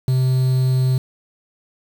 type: tone with quantisation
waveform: triangle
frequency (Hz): 129.3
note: C3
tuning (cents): -20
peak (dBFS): -12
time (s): 0.08-0.98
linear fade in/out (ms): 2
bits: 6
effects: none